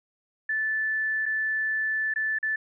sine tone with dropouts, 1751 Hz, A6, 9 cents flat, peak -24 dBFS, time 0.49-2.56 s, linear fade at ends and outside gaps 5 ms, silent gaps 1.257-1.261 / 2.139-2.159 / 2.387-2.428 s, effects none

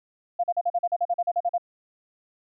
sine tone bursts, 698.5 Hz, F5, in tune, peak -20 dBFS, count 14, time 0.39-1.581 s, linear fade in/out 10 ms, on 47 ms, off 41 ms, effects none

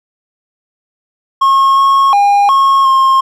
triangle tone with pitch steps, 1084 / 1092 / 809 / 1088 / 1067 Hz, C#6 / C#6 / G#5 / C#6 / C6, -39 / -26 / -46 / -33 / +34 cents, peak -4 dBFS, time 1.41-3.21 s, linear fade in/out 10 ms, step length 360 ms, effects none

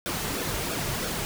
pink noise with flanger, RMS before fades -30 dBFS, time 0.06-1.25 s, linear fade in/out 0 ms, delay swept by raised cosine 0.99 to 3.99 ms, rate 3 Hz, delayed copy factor -0.6, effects none

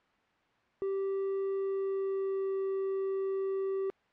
triangle tone with pitch glide, 389.8 to 386.9 Hz, G4 to G4, -10 to -23 cents, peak -28 dBFS, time 0.82-3.9 s, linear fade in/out 0 ms, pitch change -13 cents, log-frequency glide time 1.56-2.57 s, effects white hiss -68 dBFS RMS until 4.12 s + low-pass 2000 Hz 12 dB/octave

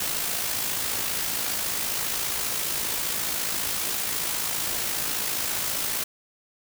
white noise with amplitude modulation, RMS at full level -26 dBFS, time 0-6.04 s, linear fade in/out 5 ms, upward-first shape sine, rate 54.8 Hz, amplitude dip 40%, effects none

